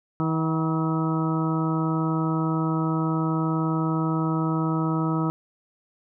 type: harmonic tone with a mistuned harmonic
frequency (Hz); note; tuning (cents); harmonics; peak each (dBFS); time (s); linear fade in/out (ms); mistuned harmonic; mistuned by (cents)
160.6; E3; -45; 1 / 2 / 3 / 4 / 5 / 6 / 7 / 8; -24 / -26 / -36 / -38 / -38 / -34 / -40 / -32; 0.2-5.3; 0; 5; -62
effects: none